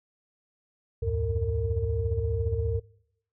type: tone cluster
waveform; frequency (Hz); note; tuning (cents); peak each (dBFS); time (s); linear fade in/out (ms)
sine; 71.7 / 86.2 / 103.4 / 457; D2 / F2 / G#2 / A#4; -41 / -22 / -7 / -34; -30; 1.02-2.8; 10
effects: noise-tail reverb RT60 0.8 s tail -25 dB re dry + tanh soft clip ceiling -15 dBFS